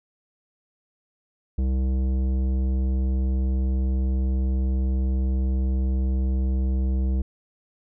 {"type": "tone with tanh clipping", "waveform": "sine", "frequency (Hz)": 65, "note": "C2", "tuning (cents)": -11, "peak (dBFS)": -22, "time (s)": [1.58, 7.22], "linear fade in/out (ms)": 5, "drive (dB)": 13, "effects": []}